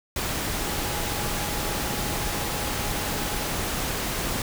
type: tone in noise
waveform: sine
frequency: 830.6 Hz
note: G#5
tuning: in tune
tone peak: -38 dBFS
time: 0.6-3.45 s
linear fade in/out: 2 ms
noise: pink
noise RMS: -28 dBFS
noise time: 0.16-4.42 s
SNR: -13 dB
effects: none